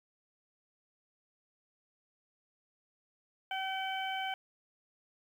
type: harmonic tone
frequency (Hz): 765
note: G5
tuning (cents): -42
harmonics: 1 / 2 / 3 / 4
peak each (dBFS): -36 / -41 / -42 / -41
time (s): 3.51-4.34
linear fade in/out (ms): 2
effects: 10-bit